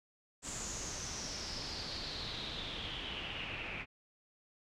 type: noise with low-pass filter sweep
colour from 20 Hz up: pink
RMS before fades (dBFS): -42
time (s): 0.42-3.86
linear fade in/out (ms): 50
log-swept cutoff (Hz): 7500 to 2400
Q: 6.5
effects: none